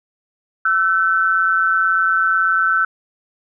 sine tone pair together, 1335.9 / 1514 Hz, E6 / F#6, +23 / +39 cents, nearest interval major second, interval 216 cents, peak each -16 dBFS, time 0.65-2.85 s, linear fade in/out 5 ms, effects none

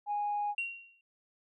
sine tone, 826 Hz, G#5, 10 cents flat, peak -29 dBFS, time 0.06-0.55 s, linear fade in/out 50 ms
sine tone with exponential decay, 2751 Hz, F7, 27 cents flat, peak -28 dBFS, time 0.58-1.01 s, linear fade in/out 2 ms, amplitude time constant 93 ms
effects tanh soft clip ceiling -26 dBFS

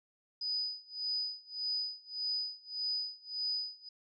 sine tone with tremolo, 4978 Hz, D#8, in tune, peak -31 dBFS, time 0.41-3.89 s, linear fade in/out 5 ms, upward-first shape sine, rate 1.7 Hz, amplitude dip 95%, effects none

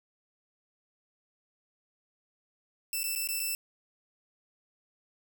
5% pulse tone with dropouts, 2655 Hz, E7, 12 cents sharp, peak -21 dBFS, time 2.93-3.55 s, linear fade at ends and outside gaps 1 ms, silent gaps 3.032-3.04 / 3.152-3.159 / 3.274-3.288 / 3.396-3.4 s, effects none

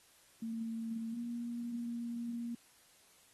sine tone with pitch steps, 226.7 / 237 / 235.6 Hz, A#3 / A#3 / A#3, -48 / +29 / +19 cents, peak -37 dBFS, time 0.42-2.55 s, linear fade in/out 5 ms, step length 710 ms, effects white hiss -65 dBFS RMS until 3.33 s + AAC 32 kbps

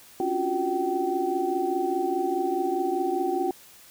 sine tone cluster, 273.6 / 288.2 / 348.9 / 373.8 / 768 Hz, C#4 / D4 / F4 / F#4 / G5, -23 / -33 / -2 / +18 / -36 cents, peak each -36 / -35 / -27 / -30 / -28 dBFS, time 0.2-3.51 s, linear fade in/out 2 ms, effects white hiss -51 dBFS RMS until 3.9 s

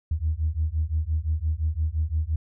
sine beating tone pair, 75.8 / 81.6 Hz, D#2 / E2, -45 / -17 cents, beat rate 5.8 Hz, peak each -25 dBFS, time 0.11-2.36 s, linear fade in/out 5 ms, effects tanh soft clip ceiling -15 dBFS

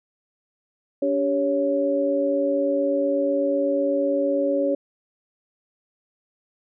sine tone cluster, 285.7 / 394 / 558 Hz, D4 / G4 / C#5, -48 / +9 / +11 cents, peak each -24 / -28 / -21 dBFS, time 1.02-4.75 s, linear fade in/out 5 ms, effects none

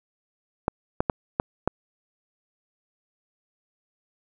clicks, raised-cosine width 1 ms, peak -7 dBFS, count 5, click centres 0.681 / 1.005 / 1.098 / 1.399 / 1.676 s, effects none

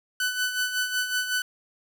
sawtooth tone with tremolo, 1498 Hz, F#6, 21 cents sharp, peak -19 dBFS, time 0.2-1.42 s, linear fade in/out 2 ms, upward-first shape sine, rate 5.4 Hz, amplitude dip 60%, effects none

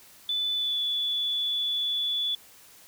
sine tone with pitch glide, 3493 to 3443 Hz, A7 to A7, -13 to -38 cents, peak -25 dBFS, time 0.29-2.35 s, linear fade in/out 2 ms, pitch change -25 cents, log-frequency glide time 0.56-0.79 s, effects white hiss -53 dBFS RMS until 2.87 s

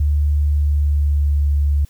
sine tone with pitch glide, 73.42 to 72.08 Hz, D2 to D2, 0 to -32 cents, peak -13 dBFS, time 0-1.85 s, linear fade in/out 5 ms, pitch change -32 cents, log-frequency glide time 0.43-1.56 s, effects white hiss -55 dBFS RMS until 1.89 s

